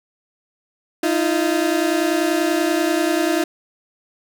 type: tone pair together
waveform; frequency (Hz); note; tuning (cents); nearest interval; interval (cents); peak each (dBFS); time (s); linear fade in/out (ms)
30% pulse; 312.6 / 342.9; D#4 / F4; +8 / -32; major second; 160; -17; 1.03-3.44; 5
effects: none